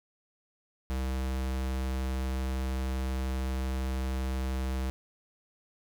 square tone, 65.2 Hz, C2, 5 cents flat, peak -30 dBFS, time 0.9-4.9 s, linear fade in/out 0 ms, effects none

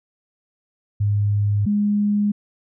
sine tone pair in turn, 102.8 / 206.3 Hz, G#2 / G#3, -17 / -11 cents, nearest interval octave, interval 1206 cents, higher second, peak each -16 dBFS, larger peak neither, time 1-1.66 / 1.66-2.32 s, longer neither, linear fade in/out 10 ms, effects none

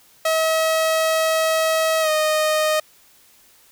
sawtooth tone with pitch glide, 641 to 618.8 Hz, E5 to D#5, -49 to -10 cents, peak -13 dBFS, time 0.25-2.8 s, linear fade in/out 5 ms, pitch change -61 cents, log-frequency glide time 2.01-2.09 s, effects white hiss -53 dBFS RMS until 3.71 s

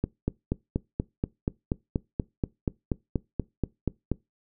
click train, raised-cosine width 3 ms, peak -12 dBFS, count 18, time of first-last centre 0.04-4.117 s, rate 4.17 Hz, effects noise-tail reverb RT60 0.2 s tail -22 dB re dry

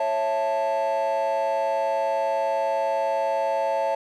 triangle chord, A major, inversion first, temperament just, 550 / 660 / 880 Hz, C#5 / E5 / A5, -14 / +2 / 0 cents, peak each -23 dBFS, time 0-3.95 s, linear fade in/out 5 ms, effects tanh soft clip ceiling -15 dBFS

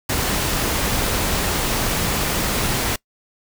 pink noise, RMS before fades -21 dBFS, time 0.09-2.96 s, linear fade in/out 5 ms, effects noise-tail reverb RT60 0.1 s tail -23 dB re dry

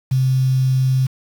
sine tone with quantisation, 130.81 Hz, C3, in tune, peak -13 dBFS, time 0.11-1.07 s, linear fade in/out 10 ms, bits 6, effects none

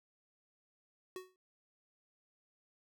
square tone with exponential decay, 370.7 Hz, F#4, 3 cents sharp, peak -40 dBFS, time 1.16-1.36 s, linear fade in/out 1 ms, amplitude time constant 42 ms, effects none

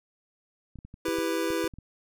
clicks, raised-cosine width 5 ms, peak -31 dBFS, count 10, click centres 0.757 / 0.788 / 0.85 / 0.941 / 1.085 / 1.186 / 1.504 / 1.643 / 1.738 / 1.786 s
square chord, E minor, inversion none, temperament just, 329.6 / 395.6 / 494.4 Hz, E4 / G4 / B4, 0 / +16 / +2 cents, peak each -30 / -33 / -32 dBFS, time 1.05-1.68 s, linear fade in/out 5 ms
effects none

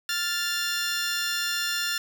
15% pulse tone pair together, 1396.9 / 1760 Hz, F6 / A6, 0 / 0 cents, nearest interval major third, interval 400 cents, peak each -22 dBFS, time 0.09-1.98 s, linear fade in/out 2 ms, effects 8-bit

